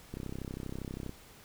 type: click train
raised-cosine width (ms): 3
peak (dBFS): -26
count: 32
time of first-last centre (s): 0.14-1.094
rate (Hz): 32.5
effects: pink hiss -55 dBFS RMS until 1.44 s